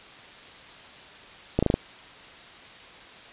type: slowing click train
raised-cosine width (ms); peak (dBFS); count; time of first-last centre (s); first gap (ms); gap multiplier
2; -7; 5; 1.59-1.741; 36; 1.03
effects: white hiss -46 dBFS RMS until 3.32 s + resampled to 8000 Hz